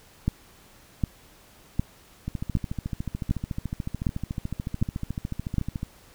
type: two click trains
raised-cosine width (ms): 5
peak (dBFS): -17 / -10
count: 50 / 8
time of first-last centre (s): 2.28-5.831 / 0.28-5.583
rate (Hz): 13.8 / 1.32
effects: pink hiss -54 dBFS RMS until 6.14 s